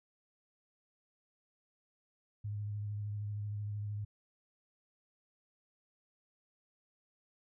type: tone with vibrato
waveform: sine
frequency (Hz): 103.83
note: G#2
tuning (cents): 0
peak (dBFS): -36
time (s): 2.44-4.05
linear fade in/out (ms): 10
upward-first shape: triangle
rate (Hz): 13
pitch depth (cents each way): 28
effects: none